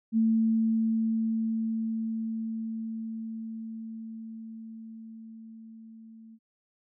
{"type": "tone with level ramp", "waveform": "sine", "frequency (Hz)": 223.7, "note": "A3", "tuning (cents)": 29, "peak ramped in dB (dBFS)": [-20, -47], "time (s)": [0.12, 6.39], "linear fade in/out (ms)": 50, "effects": []}